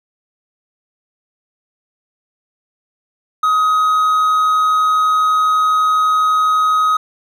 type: tone with amplitude modulation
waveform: triangle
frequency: 1260 Hz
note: D#6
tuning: 21 cents sharp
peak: -8 dBFS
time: 3.43-6.97 s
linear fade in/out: 5 ms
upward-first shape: sine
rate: 152 Hz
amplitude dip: 25%
effects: none